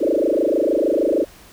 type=tone with frequency modulation; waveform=sine; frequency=443.7 Hz; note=A4; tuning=14 cents sharp; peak=-15 dBFS; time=0-1.25 s; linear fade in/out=20 ms; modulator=26.5 Hz; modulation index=5.6; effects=pink hiss -46 dBFS RMS until 1.52 s